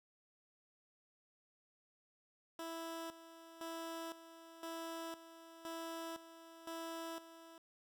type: tone with tremolo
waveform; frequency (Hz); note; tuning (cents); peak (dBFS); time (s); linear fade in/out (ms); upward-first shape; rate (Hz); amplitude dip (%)
15% pulse; 329.6; E4; 0; -37; 2.59-7.58; 2; square; 0.98; 75
effects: none